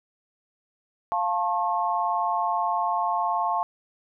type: chord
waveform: sine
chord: F augmented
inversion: none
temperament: equal with one note detuned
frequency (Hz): 698.5 / 880 / 1080.9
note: F5 / A5 / C#6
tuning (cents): 0 / 0 / -44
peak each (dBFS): -27 / -26 / -27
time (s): 1.12-3.63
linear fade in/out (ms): 0
effects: none